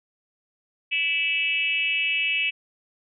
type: tone with frequency modulation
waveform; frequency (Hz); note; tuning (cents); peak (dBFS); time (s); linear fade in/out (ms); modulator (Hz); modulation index
sine; 2619; E7; -12; -21; 0.91-2.51; 20; 316; 0.98
effects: none